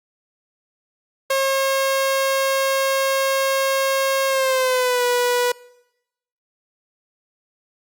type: tone with pitch glide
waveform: sawtooth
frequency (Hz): 540 to 489.5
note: C#5 to B4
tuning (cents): -45 to -15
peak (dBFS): -13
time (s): 1.3-5.52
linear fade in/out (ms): 5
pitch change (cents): -170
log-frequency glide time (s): 4.28-5.04
effects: noise-tail reverb RT60 0.9 s tail -22 dB re dry + Opus 48 kbps